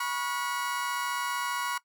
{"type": "tone cluster", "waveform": "35% pulse", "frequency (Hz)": [974, 1109, 1442], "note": ["B5", "C#6", "F#6"], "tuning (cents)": [-24, 0, -45], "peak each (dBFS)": [-32, -32, -33], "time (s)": [0, 1.78], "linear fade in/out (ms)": 5, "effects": ["noise-tail reverb RT60 0.1 s tail -20 dB re dry"]}